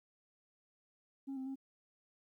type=tone with pitch steps; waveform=sine; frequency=272.2 / 262.6 / 268.9 Hz; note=C#4 / C4 / C4; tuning=-31 / +6 / +47 cents; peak=-37 dBFS; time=1.27-1.558 s; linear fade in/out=20 ms; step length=96 ms; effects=tanh soft clip ceiling -38 dBFS + 13-bit